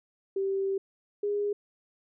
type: tone pair in turn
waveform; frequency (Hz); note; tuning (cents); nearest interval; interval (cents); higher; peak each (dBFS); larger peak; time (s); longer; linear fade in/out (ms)
sine; 389.2 / 410.2; G4 / G#4; -12 / -21; minor second; 91; second; -26; neither; 0.36-0.78 / 1.23-1.53; first; 5
effects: none